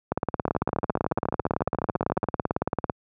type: two click trains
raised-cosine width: 1 ms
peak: -12 / -9 dBFS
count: 26 / 51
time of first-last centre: 0.48-2.241 / 0.12-2.898 s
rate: 14.2 / 18 Hz
effects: high-pass 80 Hz 12 dB/octave